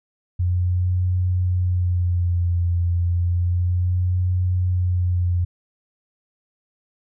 sine tone with vibrato, 88.8 Hz, F2, 29 cents sharp, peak -17 dBFS, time 0.39-5.45 s, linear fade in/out 10 ms, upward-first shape sine, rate 0.31 Hz, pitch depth 40 cents each way, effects none

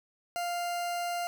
40% pulse tone, 698.5 Hz, F5, in tune, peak -30 dBFS, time 0.36-1.27 s, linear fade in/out 0 ms, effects none

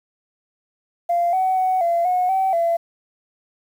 sine tone with pitch steps, 692 / 752 / 747 / 683 / 728 / 765 / 676 Hz, F5 / F#5 / F#5 / F5 / F#5 / G5 / E5, -16 / +28 / +16 / -39 / -28 / -42 / +43 cents, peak -15 dBFS, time 1.09-2.77 s, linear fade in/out 10 ms, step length 240 ms, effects tanh soft clip ceiling -12 dBFS + 8-bit

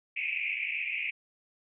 pink band-pass noise, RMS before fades -33 dBFS, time 0.16-1.11 s, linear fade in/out 10 ms, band 2200 to 2600 Hz, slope 96 dB/octave, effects none

